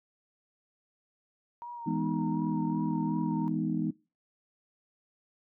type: tone with vibrato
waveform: sine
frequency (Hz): 940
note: A#5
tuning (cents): +14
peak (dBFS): -38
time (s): 1.62-3.48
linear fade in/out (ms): 0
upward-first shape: sine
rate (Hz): 2.7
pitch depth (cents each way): 39
type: chord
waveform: sine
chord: E major seventh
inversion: none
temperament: equal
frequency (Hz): 164.81 / 207.7 / 246.9 / 311.1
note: E3 / G#3 / B3 / D#4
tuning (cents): 0 / 0 / 0 / 0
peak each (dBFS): -33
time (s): 1.86-3.91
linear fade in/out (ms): 10
effects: noise-tail reverb RT60 0.3 s tail -21 dB re dry + tanh soft clip ceiling -16 dBFS